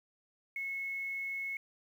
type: tone with quantisation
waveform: sine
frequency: 2187 Hz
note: C#7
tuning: 24 cents flat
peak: -35 dBFS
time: 0.56-1.57 s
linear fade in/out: 2 ms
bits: 10
effects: none

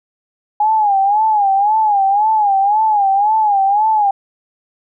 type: tone with vibrato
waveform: sine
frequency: 826 Hz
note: G#5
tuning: 10 cents flat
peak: -10 dBFS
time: 0.6-4.11 s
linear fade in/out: 5 ms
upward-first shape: sine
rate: 1.9 Hz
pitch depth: 110 cents each way
effects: none

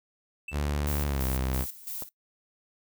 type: tone with exponential decay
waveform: triangle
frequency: 2653 Hz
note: E7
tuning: 10 cents sharp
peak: -31 dBFS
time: 0.48-0.62 s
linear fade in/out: 5 ms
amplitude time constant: 30 ms
type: tone with pitch glide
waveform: sawtooth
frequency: 73 to 65.04 Hz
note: D2 to C2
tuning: -10 to -10 cents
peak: -23 dBFS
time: 0.51-1.66 s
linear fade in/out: 50 ms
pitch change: -200 cents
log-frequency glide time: 1.06-1.24 s
type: noise with tremolo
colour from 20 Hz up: violet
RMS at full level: -36 dBFS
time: 0.87-2.09 s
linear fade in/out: 0 ms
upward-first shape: square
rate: 3 Hz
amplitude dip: 75%
type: click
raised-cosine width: 1 ms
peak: -26 dBFS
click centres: 2.023 s
effects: noise-tail reverb RT60 0.1 s tail -19 dB re dry

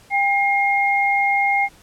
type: tone pair together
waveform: sine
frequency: 799 / 2135 Hz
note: G5 / C7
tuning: +33 / +34 cents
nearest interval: octave + perfect fourth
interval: 1701 cents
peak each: -18 dBFS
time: 0.1-1.69 s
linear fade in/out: 50 ms
effects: pink hiss -50 dBFS RMS until 1.82 s + low-pass 12000 Hz 12 dB/octave

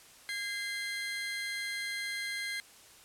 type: tone pair together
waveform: 30% pulse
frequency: 1632.7 / 2075 Hz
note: G#6 / C7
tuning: -30 / -15 cents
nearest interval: major third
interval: 415 cents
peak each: -37 / -33 dBFS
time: 0.29-2.6 s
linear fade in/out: 0 ms
effects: white hiss -56 dBFS RMS until 3.04 s + low-pass 11000 Hz 12 dB/octave

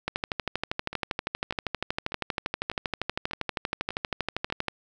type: two click trains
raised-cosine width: 0.3 ms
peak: -11 / -20 dBFS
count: 59 / 7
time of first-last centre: 0.08-4.683 / 0.93-4.501 s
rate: 12.6 / 1.68 Hz
effects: none

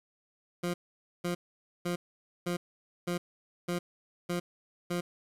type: tone bursts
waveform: 20% pulse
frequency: 175.3 Hz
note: F3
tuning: 7 cents sharp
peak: -25 dBFS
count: 8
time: 0.63-5.01 s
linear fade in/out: 10 ms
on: 110 ms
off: 500 ms
effects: resampled to 32000 Hz + 9-bit

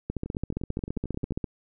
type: two click trains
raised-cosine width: 3 ms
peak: -23 / -16 dBFS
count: 13 / 21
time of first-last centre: 0.26-1.322 / 0.1-1.442 s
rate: 11.3 / 14.9 Hz
effects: none

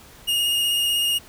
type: tone with vibrato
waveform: 45% pulse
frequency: 2851 Hz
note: F7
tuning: 35 cents sharp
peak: -19 dBFS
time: 0.27-1.19 s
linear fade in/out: 20 ms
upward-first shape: square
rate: 16 Hz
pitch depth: 12 cents each way
effects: pink hiss -47 dBFS RMS until 1.28 s

